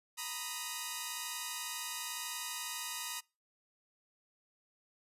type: tone cluster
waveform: 5% pulse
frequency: 931 / 992 / 1248 Hz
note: A#5 / B5 / D#6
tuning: -2 / +7 / +5 cents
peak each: -31 dBFS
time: 0.17-3.21 s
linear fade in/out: 20 ms
effects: noise-tail reverb RT60 0.3 s tail -26 dB re dry + resampled to 32000 Hz